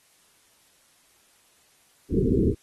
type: low-pass noise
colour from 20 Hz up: white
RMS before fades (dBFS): -21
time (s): 2.1-2.55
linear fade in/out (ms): 50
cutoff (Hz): 450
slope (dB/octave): 96
effects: white hiss -61 dBFS RMS until 2.62 s + AAC 32 kbps